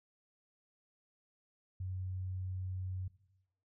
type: tone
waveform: sine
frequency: 92.9 Hz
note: F#2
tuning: 7 cents sharp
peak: -37 dBFS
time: 1.8-3.08 s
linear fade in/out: 5 ms
effects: noise-tail reverb RT60 0.9 s tail -18 dB re dry